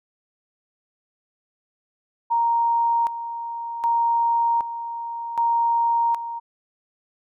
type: tone with tremolo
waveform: sine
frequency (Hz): 932.3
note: A#5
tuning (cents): 0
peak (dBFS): -17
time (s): 2.3-6.4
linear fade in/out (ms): 20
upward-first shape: square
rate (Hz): 0.65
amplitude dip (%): 70
effects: none